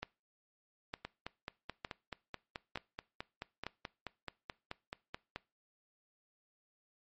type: two click trains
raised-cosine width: 0.3 ms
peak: -24 / -22 dBFS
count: 21 / 5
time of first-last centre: 1.05-5.36 / 0.03-3.666 s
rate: 4.64 / 1.1 Hz
effects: noise-tail reverb RT60 0.3 s tail -22 dB re dry + MP3 32 kbps